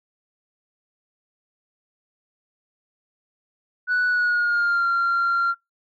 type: tone with pitch glide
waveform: sine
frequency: 1480 to 1380.9 Hz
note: F#6 to F6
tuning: 0 to -20 cents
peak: -16 dBFS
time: 3.87-5.55 s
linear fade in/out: 50 ms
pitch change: -120 cents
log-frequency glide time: 4.07-4.86 s
effects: noise-tail reverb RT60 0.2 s tail -25 dB re dry + tanh soft clip ceiling -16 dBFS